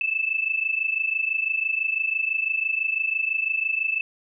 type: tone pair together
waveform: sine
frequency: 2611 / 2637 Hz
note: E7 / E7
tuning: -17 / 0 cents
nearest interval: unison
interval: 17 cents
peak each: -26 / -24 dBFS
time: 0.01-4.01 s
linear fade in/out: 2 ms
effects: none